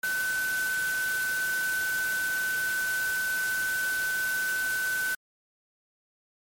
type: tone in noise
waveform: sine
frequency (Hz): 1515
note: F#6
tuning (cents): +40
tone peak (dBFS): -26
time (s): 0.03-5.15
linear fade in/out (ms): 5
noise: white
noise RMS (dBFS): -36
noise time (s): 0.03-5.15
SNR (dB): +7
effects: MP3 64 kbps